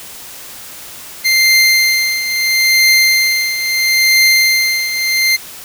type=tone with tremolo; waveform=25% pulse; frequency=2093 Hz; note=C7; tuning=in tune; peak=-3 dBFS; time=1.24-5.37 s; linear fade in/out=20 ms; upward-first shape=triangle; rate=0.75 Hz; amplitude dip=70%; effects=white hiss -32 dBFS RMS until 5.64 s